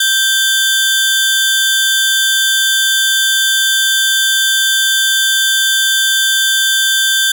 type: tone pair together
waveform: sawtooth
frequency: 1568 / 3520 Hz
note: G6 / A7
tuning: 0 / 0 cents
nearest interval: octave + major second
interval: 1400 cents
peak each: -10 dBFS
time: 0-7.32 s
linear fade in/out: 5 ms
effects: none